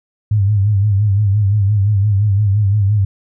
sine tone with vibrato, 101.9 Hz, G#2, 32 cents flat, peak -10 dBFS, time 0.31-3.05 s, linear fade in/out 5 ms, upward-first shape sine, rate 5.8 Hz, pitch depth 89 cents each way, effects none

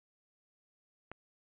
click, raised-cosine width 0.5 ms, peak -28 dBFS, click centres 1.116 s, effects resampled to 8000 Hz + 9-bit

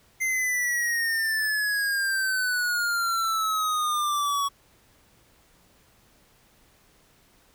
square exponential sweep, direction down, 2086 to 1117 Hz, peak -24 dBFS, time 0.2-4.49 s, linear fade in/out 20 ms, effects pink hiss -60 dBFS RMS until 7.54 s

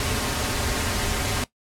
pink noise with comb filter, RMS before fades -25 dBFS, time 0-1.44 s, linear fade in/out 2 ms, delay 6 ms, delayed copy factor -0.5, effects noise-tail reverb RT60 0.1 s tail -17 dB re dry + low-pass 11000 Hz 12 dB/octave

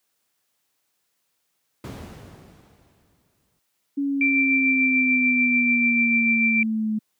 brown noise with exponential decay, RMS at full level -28 dBFS, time 1.84-3.59 s, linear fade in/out 2 ms, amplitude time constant 380 ms
sine exponential sweep, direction down, 282.2 to 214.6 Hz, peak -21 dBFS, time 3.97-6.99 s, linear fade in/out 10 ms
sine tone with tremolo, 2349 Hz, D7, in tune, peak -17 dBFS, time 4.21-6.63 s, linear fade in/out 2 ms, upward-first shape sine, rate 6.8 Hz, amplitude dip 30%
effects white hiss -73 dBFS RMS until 7.19 s + high-pass 100 Hz 12 dB/octave

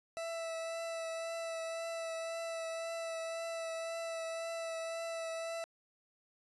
40% pulse tone with vibrato, 659.3 Hz, E5, in tune, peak -37 dBFS, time 0.17-5.64 s, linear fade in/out 0 ms, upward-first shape triangle, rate 1.9 Hz, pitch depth 18 cents each way, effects resampled to 24000 Hz

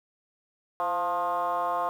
sine tone with frequency modulation, 880 Hz, A5, in tune, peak -24 dBFS, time 0.8-1.89 s, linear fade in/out 0 ms, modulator 181 Hz, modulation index 1.8, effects tanh soft clip ceiling -20 dBFS + 9-bit

